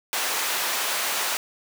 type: high-pass noise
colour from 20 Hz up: pink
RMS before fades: -26 dBFS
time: 0.13-1.37 s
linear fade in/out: 0 ms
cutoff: 810 Hz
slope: 12 dB/octave
effects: none